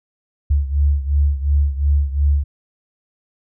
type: beating tone pair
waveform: sine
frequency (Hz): 70.8 / 73.6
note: C#2 / D2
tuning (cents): +37 / +4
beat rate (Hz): 2.8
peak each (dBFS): -15 / -19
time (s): 0.5-2.44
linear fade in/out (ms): 10
effects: none